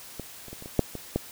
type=clicks; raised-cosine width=2 ms; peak=-21 / -30 / -26 / -29 / -26 / -6 / -21 / -11 dBFS; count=8; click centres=0.197 / 0.483 / 0.53 / 0.624 / 0.659 / 0.793 / 0.953 / 1.16 s; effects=white hiss -45 dBFS RMS until 1.31 s